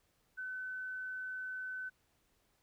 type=tone; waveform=sine; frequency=1514 Hz; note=F#6; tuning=39 cents sharp; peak=-39 dBFS; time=0.37-1.9 s; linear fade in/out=20 ms; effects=pink hiss -75 dBFS RMS until 2.62 s